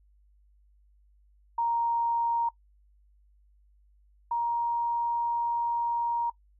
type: tone pair in turn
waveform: sine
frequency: 934 / 940.5 Hz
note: A#5 / A#5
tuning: +3 / +15 cents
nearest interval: unison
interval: 12 cents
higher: second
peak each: -24 / -25 dBFS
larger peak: first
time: 1.58-2.49 / 4.31-6.3 s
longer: second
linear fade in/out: 5 ms
effects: noise-tail reverb RT60 0.1 s tail -20 dB re dry + added 50 Hz sine -59 dBFS peak until 6.59 s